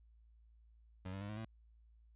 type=tone with pitch steps; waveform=25% pulse; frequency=93 / 97.29 / 101.77 / 106.46 / 111.37 Hz; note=F#2 / G2 / G#2 / G#2 / A2; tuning=+9 / -13 / -35 / +43 / +21 cents; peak=-39 dBFS; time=1.05-1.45 s; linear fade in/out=5 ms; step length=80 ms; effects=added 56 Hz sine -62 dBFS peak until 2.15 s + resampled to 8000 Hz